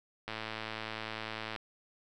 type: click train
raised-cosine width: 0.3 ms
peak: -22 dBFS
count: 142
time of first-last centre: 0.28-1.562 s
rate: 110 Hz
effects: none